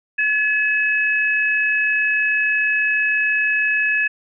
sine tone pair together, 1705.7 / 2572 Hz, G#6 / E7, +46 / -43 cents, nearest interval perfect fifth, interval 711 cents, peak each -18 / -19 dBFS, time 0.18-4.08 s, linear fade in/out 10 ms, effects none

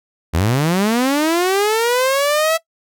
sawtooth linear sweep, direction up, 73.42 to 659.3 Hz, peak -10 dBFS, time 0.33-2.58 s, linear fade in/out 20 ms, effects noise-tail reverb RT60 0.1 s tail -20 dB re dry

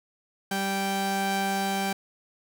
sawtooth tone pair together, 195.35 / 782 Hz, G3 / G5, -6 / -4 cents, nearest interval 2 octaves, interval 2402 cents, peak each -25 / -24 dBFS, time 0.51-1.93 s, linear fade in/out 5 ms, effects none

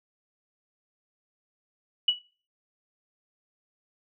sine tone with exponential decay, 2940 Hz, F#7, 12 cents flat, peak -15 dBFS, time 2.08-2.19 s, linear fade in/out 5 ms, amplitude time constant 23 ms, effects noise-tail reverb RT60 0.4 s tail -20 dB re dry

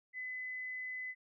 sine tone, 2015 Hz, B6, 34 cents sharp, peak -39 dBFS, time 0.13-1.15 s, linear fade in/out 50 ms, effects none

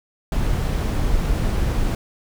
brown noise, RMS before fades -20 dBFS, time 0.32-1.95 s, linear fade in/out 2 ms, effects none

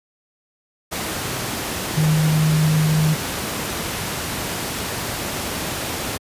sine tone in noise, 155.56 Hz, D#3, in tune, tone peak -14 dBFS, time 1.96-3.15 s, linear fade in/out 20 ms, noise pink, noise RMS -25 dBFS, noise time 0.91-6.18 s, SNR +8 dB, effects high-pass 80 Hz 12 dB/octave + resampled to 32000 Hz

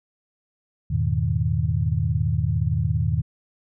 sine chord, E major seventh, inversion none, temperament equal with one note detuned, 82.41 / 103.83 / 121.28 / 155.56 Hz, E2 / G#2 / B2 / D#3, 0 / 0 / -31 / 0 cents, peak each -25 dBFS, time 0.9-3.22 s, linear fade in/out 10 ms, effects none

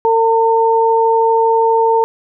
sine tone pair together, 453.4 / 906.2 Hz, A#4 / A#5, -48 / -49 cents, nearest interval octave, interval 1199 cents, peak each -12 dBFS, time 0.05-2.04 s, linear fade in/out 0 ms, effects none

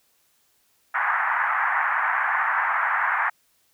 white band-pass noise, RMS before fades -23 dBFS, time 0.94-3.3 s, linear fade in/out 10 ms, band 790 to 1900 Hz, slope 48 dB/octave, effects white hiss -65 dBFS RMS until 3.73 s

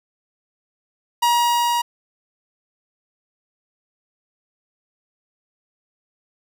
45% pulse tone with level ramp, 953 Hz, A#5, 38 cents sharp, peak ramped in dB -14 to -18 dBFS, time 1.22-1.82 s, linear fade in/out 10 ms, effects none

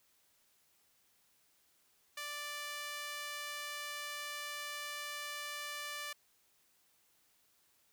sawtooth tone with high-pass filter, 587.3 Hz, D5, in tune, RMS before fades -43 dBFS, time 2.17-6.13 s, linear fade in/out 5 ms, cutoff 1600 Hz, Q 1, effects white hiss -72 dBFS RMS until 7.92 s

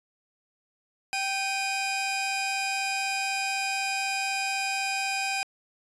sawtooth tone pair together, 779.3 / 2474 Hz, G5 / D#7, -10 / -10 cents, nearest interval octave + minor sixth, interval 2000 cents, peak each -26 dBFS, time 1.13-5.43 s, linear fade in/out 0 ms, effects resampled to 22050 Hz

